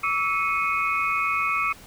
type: tone cluster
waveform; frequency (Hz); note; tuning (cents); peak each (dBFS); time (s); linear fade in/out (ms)
sine; 1137 / 1304 / 2191 / 2497; C#6 / E6 / C#7 / D#7; +44 / -19 / -21 / +6; -27; 0.03-1.73; 10
effects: pink hiss -47 dBFS RMS until 1.86 s